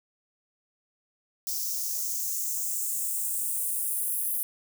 violet noise with high-pass filter sweep, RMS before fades -30 dBFS, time 1.47-4.43 s, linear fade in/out 0 ms, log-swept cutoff 5300 to 11000 Hz, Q 3.2, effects none

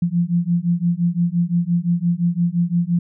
sine beating tone pair, 170 / 175.8 Hz, F3 / F3, -46 / +12 cents, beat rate 5.8 Hz, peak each -19 dBFS, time 0.02-2.99 s, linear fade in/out 5 ms, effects none

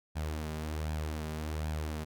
sawtooth tone with flanger, 77.3 Hz, D#2, 11 cents flat, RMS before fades -36 dBFS, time 0.15-2.05 s, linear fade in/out 20 ms, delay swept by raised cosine 1.2 to 5 ms, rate 1.3 Hz, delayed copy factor +0.5, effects none

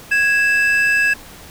triangle tone pair together, 1656.4 / 2634 Hz, G#6 / E7, -5 / -2 cents, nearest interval minor sixth, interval 803 cents, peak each -12 / -15 dBFS, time 0.11-1.14 s, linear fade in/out 10 ms, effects tanh soft clip ceiling -4 dBFS + pink hiss -39 dBFS RMS until 1.5 s

